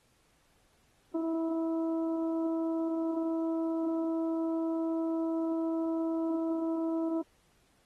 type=harmonic tone; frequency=326.7 Hz; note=E4; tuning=15 cents flat; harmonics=1 / 2 / 3 / 4; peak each=-29 / -38 / -45 / -51 dBFS; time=1.14-7.22 s; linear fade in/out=10 ms; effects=pink hiss -69 dBFS RMS until 7.85 s + AAC 32 kbps